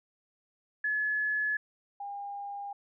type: tone pair in turn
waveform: sine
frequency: 1708 / 806.1 Hz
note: G#6 / G5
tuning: +48 / +48 cents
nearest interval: octave + minor second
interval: 1300 cents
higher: first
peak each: -27 / -36 dBFS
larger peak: first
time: 0.84-1.57 / 2-2.73 s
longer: neither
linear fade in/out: 5 ms
effects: none